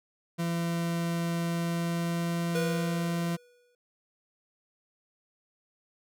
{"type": "tone with pitch glide", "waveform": "40% pulse", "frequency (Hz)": [169.2, 170.28], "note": ["E3", "F3"], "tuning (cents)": [45, -44], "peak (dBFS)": -27, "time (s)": [0.38, 3.37], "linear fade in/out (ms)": 20, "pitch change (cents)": 11, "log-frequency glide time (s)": [1.41, 2.71]}
{"type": "tone with exponential decay", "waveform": "square", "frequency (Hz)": 487.6, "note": "B4", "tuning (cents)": -22, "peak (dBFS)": -28, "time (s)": [2.55, 3.75], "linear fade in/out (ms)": 2, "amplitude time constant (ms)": 260}
{"effects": []}